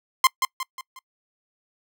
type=tone with echo; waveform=sawtooth; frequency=1046.5 Hz; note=C6; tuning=in tune; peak=-9 dBFS; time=0.24-0.27 s; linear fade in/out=2 ms; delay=180 ms; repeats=4; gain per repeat=-7 dB; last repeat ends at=0.99 s; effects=noise-tail reverb RT60 0.1 s tail -25 dB re dry